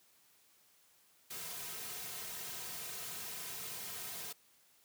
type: noise with comb filter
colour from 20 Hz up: white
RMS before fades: -44 dBFS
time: 1.3-4.33 s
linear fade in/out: 10 ms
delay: 3.5 ms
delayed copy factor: -0.7
effects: white hiss -68 dBFS RMS until 4.84 s + high-pass 80 Hz 12 dB/octave